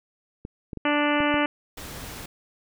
clicks, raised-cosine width 3 ms, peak -21 dBFS, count 5, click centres 0.451 / 0.732 / 0.773 / 1.204 / 1.342 s
harmonic tone, 293.7 Hz, D4, in tune, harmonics 1 / 2 / 3 / 4 / 5 / 6 / 7 / 8 / 9 / 10, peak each -24 / -27 / -29 / -30 / -31 / -32 / -32 / -33 / -34 / -34 dBFS, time 0.85-1.46 s, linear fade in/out 2 ms
pink noise, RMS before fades -38 dBFS, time 1.77-2.26 s, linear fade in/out 5 ms
effects none

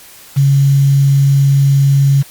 sine tone with quantisation, 138.59 Hz, C#3, in tune, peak -6 dBFS, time 0.36-2.23 s, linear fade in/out 20 ms, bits 5, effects white hiss -38 dBFS RMS until 2.3 s + MP3 96 kbps

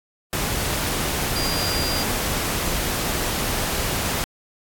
sine tone in noise, 4800 Hz, D8, 37 cents sharp, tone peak -26 dBFS, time 1.36-2.03 s, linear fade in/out 0 ms, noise pink, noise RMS -24 dBFS, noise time 0.33-4.24 s, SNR -5 dB, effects AAC 64 kbps

